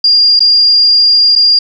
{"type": "tone with dropouts", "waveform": "sine", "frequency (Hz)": 4809, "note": "D8", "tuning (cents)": 40, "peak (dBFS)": -4, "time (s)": [0.04, 1.59], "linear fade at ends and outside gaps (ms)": 5, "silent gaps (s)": [[0.394, 0.404], [1.354, 1.359]], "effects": []}